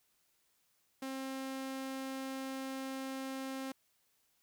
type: tone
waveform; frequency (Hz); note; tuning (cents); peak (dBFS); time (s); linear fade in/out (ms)
sawtooth; 266.2; C4; +30; -35; 1.02-3.72; 5
effects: white hiss -75 dBFS RMS until 4.42 s